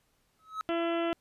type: tone with exponential growth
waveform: triangle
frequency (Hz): 1285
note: E6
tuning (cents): -45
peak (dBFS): -27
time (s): 0.39-0.61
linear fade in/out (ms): 0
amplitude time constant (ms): 47
type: harmonic tone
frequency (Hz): 336.4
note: E4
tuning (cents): +35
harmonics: 1 / 2 / 3 / 4 / 5 / 6 / 7 / 8 / 9 / 10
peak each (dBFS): -30 / -32 / -44 / -38 / -47 / -45 / -50 / -44 / -45 / -51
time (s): 0.69-1.13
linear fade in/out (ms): 0
effects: pink hiss -72 dBFS RMS until 1.2 s + resampled to 32000 Hz